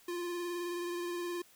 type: tone with vibrato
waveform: square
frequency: 349.2 Hz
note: F4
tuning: in tune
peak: -36 dBFS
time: 0.08-1.42 s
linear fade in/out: 5 ms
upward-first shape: triangle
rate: 19 Hz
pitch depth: 27 cents each way
effects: white hiss -62 dBFS RMS until 1.55 s